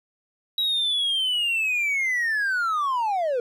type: linear sweep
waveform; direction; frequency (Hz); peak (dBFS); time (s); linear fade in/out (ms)
triangle; down; 3869 to 466.2; -19; 0.58-3.4; 2
effects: tanh soft clip ceiling -15 dBFS